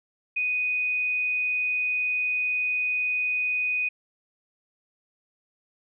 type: tone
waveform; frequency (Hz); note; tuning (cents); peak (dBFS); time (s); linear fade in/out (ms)
sine; 2489; D#7; 0; -23; 0.36-3.89; 10
effects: none